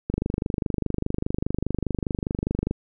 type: click train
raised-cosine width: 3 ms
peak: -11 dBFS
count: 66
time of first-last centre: 0.1-2.71 s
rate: 24.9 Hz
effects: none